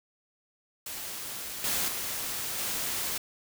white noise with level steps, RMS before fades -38 / -29 / -34 / -32 dBFS, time 0.86-3.18 s, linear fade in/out 5 ms, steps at 1.64 / 1.88 / 2.58 s, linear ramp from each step 2 ms, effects none

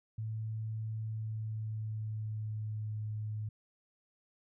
sine tone with pitch glide, 110 to 107.24 Hz, A2 to A2, 0 to -44 cents, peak -35 dBFS, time 0.18-3.49 s, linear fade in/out 5 ms, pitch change -44 cents, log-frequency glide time 1.04-2.96 s, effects none

